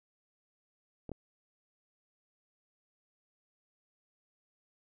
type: clicks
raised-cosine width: 2 ms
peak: -29 / -26 dBFS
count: 2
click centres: 1.093 / 1.117 s
effects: none